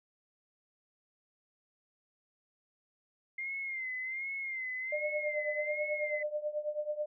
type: tone with vibrato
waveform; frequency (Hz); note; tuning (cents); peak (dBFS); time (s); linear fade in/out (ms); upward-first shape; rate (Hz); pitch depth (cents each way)
sine; 2100; C7; +6; -35; 3.38-6.23; 5; sine; 1.3; 70
type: tone with tremolo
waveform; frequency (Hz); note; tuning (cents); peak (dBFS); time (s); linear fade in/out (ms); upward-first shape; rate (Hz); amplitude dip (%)
sine; 600; D5; +37; -29; 4.92-7.06; 5; triangle; 9.2; 90
effects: none